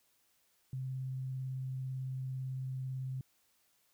sine tone with vibrato, 130.81 Hz, C3, in tune, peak -36 dBFS, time 0.73-3.21 s, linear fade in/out 2 ms, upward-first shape sine, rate 18 Hz, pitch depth 11 cents each way, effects white hiss -73 dBFS RMS until 3.93 s

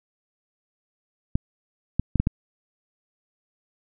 clicks, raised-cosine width 5 ms, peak -8 dBFS, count 5, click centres 1.355 / 1.996 / 2.157 / 2.2 / 2.271 s, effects none

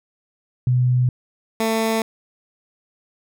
sine / 15% pulse tone pair in turn, 125.2 / 223.1 Hz, B2 / A3, +24 / +24 cents, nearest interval minor seventh, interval 1000 cents, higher second, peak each -14 / -12 dBFS, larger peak second, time 0.67-1.09 / 1.6-2.02 s, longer neither, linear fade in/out 2 ms, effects none

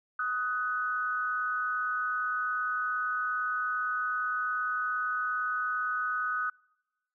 sine tone pair together, 1255.5 / 1493 Hz, D#6 / F#6, +15 / +15 cents, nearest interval minor third, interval 300 cents, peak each -31 / -31 dBFS, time 0.19-6.5 s, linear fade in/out 5 ms, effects noise-tail reverb RT60 1.0 s tail -26 dB re dry

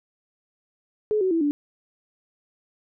sine tone with pitch steps, 425.8 / 375 / 330.2 / 290.8 Hz, G#4 / F#4 / E4 / D4, +43 / +23 / +3 / -17 cents, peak -19 dBFS, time 1.11-1.51 s, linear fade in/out 0 ms, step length 100 ms, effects none

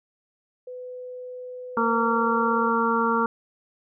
sine tone with pitch glide, 501 to 496.4 Hz, B4 to B4, +25 to +9 cents, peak -34 dBFS, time 0.67-2.7 s, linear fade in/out 5 ms, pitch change -16 cents, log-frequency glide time 1.86-2.25 s
harmonic tone, 229.7 Hz, A#3, 25 cents flat, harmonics 1 / 2 / 4 / 5 / 6, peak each -26 / -26 / -26 / -26 / -26 dBFS, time 1.77-3.26 s, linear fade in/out 2 ms
effects none

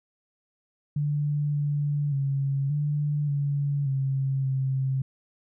sine tone with pitch steps, 146.8 / 145.6 / 137.9 / 147.3 / 142.5 / 135.2 / 133.3 Hz, D3 / D3 / C#3 / D3 / C#3 / C#3 / C3, 0 / -15 / -9 / +6 / +48 / -43 / +33 cents, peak -23 dBFS, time 0.96-5.02 s, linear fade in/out 5 ms, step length 580 ms, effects none

